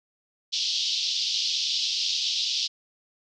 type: band-pass noise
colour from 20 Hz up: white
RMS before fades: -27 dBFS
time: 0.52-2.68 s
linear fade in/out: 20 ms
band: 3000 to 5400 Hz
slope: 48 dB/octave
effects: none